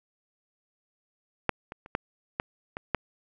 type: clicks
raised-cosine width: 0.5 ms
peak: -7 / -23 / -30 / -11 / -12 / -19 / -9 dBFS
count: 7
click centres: 1.493 / 1.721 / 1.861 / 1.951 / 2.399 / 2.769 / 2.947 s
effects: none